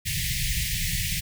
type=band-stop noise; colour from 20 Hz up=pink; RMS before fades=-27 dBFS; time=0.05-1.21 s; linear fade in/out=20 ms; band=180 to 1800 Hz; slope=96 dB/octave; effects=none